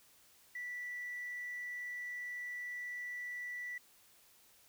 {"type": "tone", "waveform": "sine", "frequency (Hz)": 1963, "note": "B6", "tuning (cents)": -11, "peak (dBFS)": -39, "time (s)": [0.55, 3.78], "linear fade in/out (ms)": 5, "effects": ["tanh soft clip ceiling -36 dBFS", "white hiss -65 dBFS RMS until 4.68 s"]}